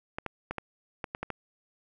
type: clicks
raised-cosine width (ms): 0.5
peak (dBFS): -18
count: 8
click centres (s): 0.185 / 0.263 / 0.51 / 0.583 / 1.042 / 1.149 / 1.23 / 1.303
effects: none